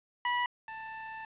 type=tone pair in turn; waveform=25% pulse; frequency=976 / 885 Hz; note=B5 / A5; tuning=-21 / +10 cents; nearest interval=major second; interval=169 cents; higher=first; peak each=-24 / -36 dBFS; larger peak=first; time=0.25-0.46 / 0.68-1.25 s; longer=second; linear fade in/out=2 ms; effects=resampled to 8000 Hz + 9-bit